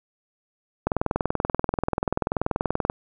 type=click train; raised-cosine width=1 ms; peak=-8 dBFS; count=43; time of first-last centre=0.87-2.899 s; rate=20.7 Hz; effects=none